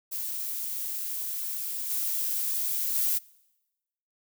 violet noise with level steps, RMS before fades -33 / -29 / -26 dBFS, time 0.11-3.19 s, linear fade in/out 20 ms, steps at 1.9 / 2.95 s, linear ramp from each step 2 ms, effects noise-tail reverb RT60 1.0 s tail -24 dB re dry

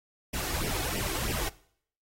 pink noise with flanger, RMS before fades -32 dBFS, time 0.33-1.49 s, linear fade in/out 10 ms, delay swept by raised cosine 0.36 to 2.76 ms, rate 3.1 Hz, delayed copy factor +0.8, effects noise-tail reverb RT60 0.6 s tail -20 dB re dry + AAC 48 kbps

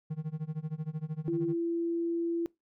triangle tone with tremolo, 155.56 Hz, D#3, in tune, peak -28 dBFS, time 0.1-1.55 s, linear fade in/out 10 ms, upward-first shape sine, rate 13 Hz, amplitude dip 95%
sine tone, 337.4 Hz, E4, 40 cents sharp, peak -28 dBFS, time 1.28-2.46 s, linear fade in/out 0 ms
effects noise-tail reverb RT60 0.2 s tail -23 dB re dry

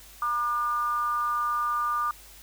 sine tone with frequency modulation, 1200 Hz, D6, 37 cents sharp, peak -24 dBFS, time 0.22-2.11 s, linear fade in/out 2 ms, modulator 249 Hz, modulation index 0.46, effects added 50 Hz sine -53 dBFS peak until 2.42 s + white hiss -50 dBFS RMS until 2.42 s

